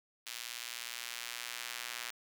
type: tone with high-pass filter sweep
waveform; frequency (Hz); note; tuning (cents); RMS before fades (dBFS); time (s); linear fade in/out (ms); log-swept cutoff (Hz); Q
square; 59.7; A#1; +42; -43; 0.26-2.11; 10; 2900 to 1900; 0.87
effects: none